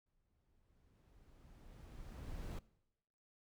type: noise with exponential growth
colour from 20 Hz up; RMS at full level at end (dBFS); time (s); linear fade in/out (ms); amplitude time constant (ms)
brown; -43; 0.06-2.59; 5; 550
effects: noise-tail reverb RT60 0.9 s tail -21 dB re dry